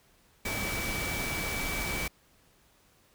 sine tone in noise, 2298 Hz, D7, 38 cents flat, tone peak -35 dBFS, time 0.45-2.08 s, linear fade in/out 5 ms, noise pink, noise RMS -34 dBFS, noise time 0.45-2.08 s, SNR -4 dB, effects pink hiss -64 dBFS RMS until 3.14 s

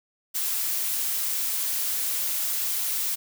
blue noise, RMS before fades -27 dBFS, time 0.34-3.16 s, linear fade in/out 20 ms, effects none

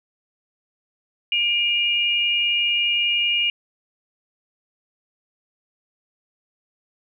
sine tone pair together, 2393 / 2848 Hz, D7 / F7, +32 / +33 cents, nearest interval minor third, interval 301 cents, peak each -23 / -19 dBFS, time 1.32-3.5 s, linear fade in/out 2 ms, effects none

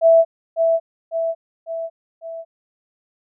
sine tone with echo, 659.3 Hz, E5, in tune, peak -8 dBFS, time 0.01-0.25 s, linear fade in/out 50 ms, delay 550 ms, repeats 4, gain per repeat -5 dB, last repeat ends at 2.45 s, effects none

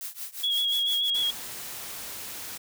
blue noise with tremolo, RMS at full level -34 dBFS, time 0.01-1.1 s, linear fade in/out 0 ms, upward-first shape triangle, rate 5.7 Hz, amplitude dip 95%
sine tone with vibrato, 3322 Hz, G#7, in tune, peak -23 dBFS, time 0.43-1.31 s, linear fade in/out 10 ms, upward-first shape square, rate 6.9 Hz, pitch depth 21 cents each way
white noise, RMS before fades -38 dBFS, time 1.14-2.58 s, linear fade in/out 10 ms
effects none

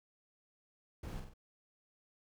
brown noise with echo, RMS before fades -43 dBFS, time 1.03-1.2 s, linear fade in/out 5 ms, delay 46 ms, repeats 3, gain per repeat -5 dB, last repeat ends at 1.338 s, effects none

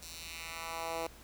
10% pulse tone with high-pass filter sweep, 164.81 Hz, E3, in tune, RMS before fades -41 dBFS, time 0.02-1.07 s, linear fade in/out 2 ms, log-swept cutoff 5400 to 450 Hz, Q 1.2, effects added 60 Hz sine -56 dBFS peak until 1.23 s + pink hiss -56 dBFS RMS until 1.23 s

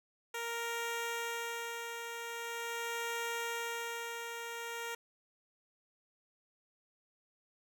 10% pulse tone with tremolo, 466.2 Hz, A#4, in tune, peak -27 dBFS, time 0.34-4.95 s, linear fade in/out 5 ms, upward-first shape sine, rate 0.43 Hz, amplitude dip 45%, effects none

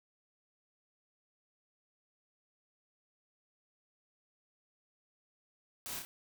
white noise with echo, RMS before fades -43 dBFS, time 5.86-5.99 s, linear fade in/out 0 ms, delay 30 ms, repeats 2, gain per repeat -3 dB, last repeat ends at 6.05 s, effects none

